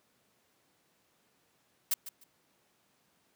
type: noise with echo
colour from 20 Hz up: blue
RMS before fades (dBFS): -28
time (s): 1.91-1.94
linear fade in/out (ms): 5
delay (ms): 150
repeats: 2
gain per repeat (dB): -14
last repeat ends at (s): 2.24
effects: pink hiss -71 dBFS RMS until 3.35 s + high-pass 150 Hz 12 dB/octave